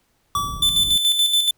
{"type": "tone with exponential decay", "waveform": "square", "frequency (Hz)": 1152, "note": "D6", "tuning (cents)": -34, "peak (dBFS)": -18, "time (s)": [0.35, 0.95], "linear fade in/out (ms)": 2, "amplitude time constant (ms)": 130}
{"type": "low-pass noise", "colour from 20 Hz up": "pink", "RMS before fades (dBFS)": -33, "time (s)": [0.35, 0.97], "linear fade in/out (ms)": 5, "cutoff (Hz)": 180, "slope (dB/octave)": 12}
{"type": "tone with tremolo", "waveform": "45% pulse", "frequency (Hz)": 3520, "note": "A7", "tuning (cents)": 0, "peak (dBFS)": -14, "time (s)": [0.62, 1.51], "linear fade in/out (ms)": 5, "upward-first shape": "square", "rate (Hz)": 7, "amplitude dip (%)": 50}
{"effects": ["pink hiss -65 dBFS RMS until 1.57 s"]}